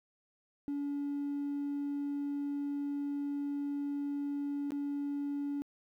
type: tone with dropouts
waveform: triangle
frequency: 285.2 Hz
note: C#4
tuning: 49 cents sharp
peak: -30 dBFS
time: 0.68-5.62 s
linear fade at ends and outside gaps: 0 ms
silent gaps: 4.706-4.72 s
effects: tanh soft clip ceiling -29 dBFS + 12-bit